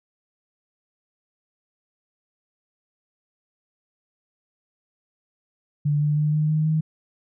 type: tone with pitch steps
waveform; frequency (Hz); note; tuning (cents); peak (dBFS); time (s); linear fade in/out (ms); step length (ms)
sine; 146.83 / 148.79 / 150.78 / 152.8 / 154.84 / 156.91; D3 / D3 / D3 / D#3 / D#3 / D#3; 0 / +23 / +46 / -31 / -8 / +15; -18; 5.85-6.81; 10; 160
effects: none